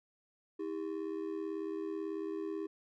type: ring-modulated tone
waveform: triangle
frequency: 360 Hz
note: F#4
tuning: 47 cents flat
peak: -31 dBFS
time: 0.59-2.67 s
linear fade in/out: 10 ms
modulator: 39.1 Hz
effects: none